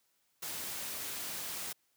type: noise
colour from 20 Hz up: white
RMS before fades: -40 dBFS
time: 0.42-1.73 s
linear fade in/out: 10 ms
effects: white hiss -75 dBFS RMS until 1.96 s + high-pass 80 Hz 12 dB/octave